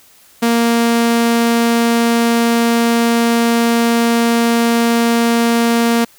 sawtooth tone, 233.1 Hz, A#3, in tune, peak -7 dBFS, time 0.42-6.05 s, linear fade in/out 10 ms, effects white hiss -47 dBFS RMS until 6.18 s

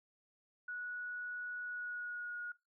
sine tone with pitch glide, 1466 to 1443.3 Hz, F#6 to F#6, -16 to -43 cents, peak -40 dBFS, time 0.68-2.52 s, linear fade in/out 5 ms, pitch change -27 cents, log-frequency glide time 1.62-2.4 s, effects noise-tail reverb RT60 0.2 s tail -19 dB re dry

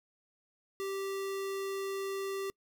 square tone, 390.6 Hz, G4, 6 cents flat, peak -35 dBFS, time 0.8-2.5 s, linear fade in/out 0 ms, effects noise-tail reverb RT60 0.1 s tail -26 dB re dry

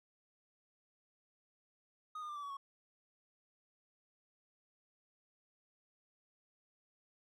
triangle tone with pitch steps, 1244.5 / 1215.4 / 1186.9 / 1159.1 / 1132 / 1105.5 Hz, D#6 / D#6 / D6 / D6 / C#6 / C#6, 0 / -41 / +18 / -23 / +36 / -5 cents, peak -40 dBFS, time 2.15-2.57 s, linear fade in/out 5 ms, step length 70 ms, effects none

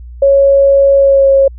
sine tone with pitch glide, 553 to 545.1 Hz, C#5 to C#5, -4 to -29 cents, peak -4 dBFS, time 0.22-1.48 s, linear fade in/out 5 ms, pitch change -25 cents, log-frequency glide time 0.96-1.29 s, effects added 60 Hz sine -27 dBFS peak until 1.58 s

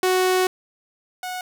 sawtooth tone pair in turn, 370 / 733.2 Hz, F#4 / F#5, 0 / -16 cents, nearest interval octave, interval 1184 cents, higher second, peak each -13 / -24 dBFS, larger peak first, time 0.03-0.47 / 1.23-1.41 s, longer first, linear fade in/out 2 ms, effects none

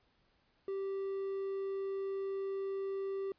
triangle tone, 390 Hz, G4, 9 cents flat, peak -33 dBFS, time 0.68-3.32 s, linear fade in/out 2 ms, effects pink hiss -73 dBFS RMS until 3.38 s + resampled to 11025 Hz

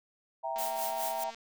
sine chord, E diminished, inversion none, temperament equal, 659.3 / 784 / 932.3 Hz, E5 / G5 / Bb5, 0 / 0 / 0 cents, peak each -36 / -37 / -36 dBFS, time 0.43-1.31 s, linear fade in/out 20 ms
click train, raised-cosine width 0.2 ms, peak -31 dBFS, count 181, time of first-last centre 0.56-1.346 s, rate 229 Hz
blue noise with tremolo, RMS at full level -36 dBFS, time 0.58-1.24 s, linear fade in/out 5 ms, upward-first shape sine, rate 4.8 Hz, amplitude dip 80%
effects none

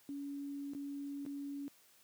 sine tone with dropouts, 282.3 Hz, C#4, 32 cents sharp, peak -40 dBFS, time 0.09-1.68 s, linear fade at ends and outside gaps 0 ms, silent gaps 0.735-0.749 / 1.252-1.263 s, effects white hiss -66 dBFS RMS until 2.03 s + high-pass 100 Hz 12 dB/octave

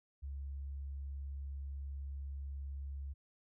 sine tone, 69.3 Hz, C#2, in tune, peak -40 dBFS, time 0.22-3.14 s, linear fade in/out 20 ms, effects none

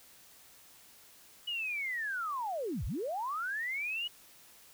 sine linear two-way sweep, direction down then up, 2945 to 37.01 to 2945 Hz, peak -33 dBFS, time 1.47-4.08 s, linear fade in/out 10 ms, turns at 2.85 s, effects white hiss -58 dBFS RMS until 4.73 s

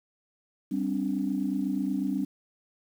sine chord, G suspended fourth, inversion none, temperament equal with one note detuned, 196 / 261.6 / 289.8 Hz, G3 / C4 / D4, 0 / 0 / -23 cents, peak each -30 dBFS, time 0.71-2.25 s, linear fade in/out 10 ms, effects tanh soft clip ceiling -16 dBFS + 9-bit

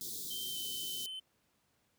white band-stop noise, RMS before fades -42 dBFS, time 0.01-1.06 s, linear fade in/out 0 ms, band 450 to 3400 Hz, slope 96 dB/octave
triangle tone with pitch glide, 3122 to 3063 Hz, G7 to G7, -8 to -41 cents, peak -39 dBFS, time 0.3-1.2 s, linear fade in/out 10 ms, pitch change -33 cents, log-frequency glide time 0.5-0.57 s
effects pink hiss -75 dBFS RMS until 1.98 s + high-pass 80 Hz 12 dB/octave

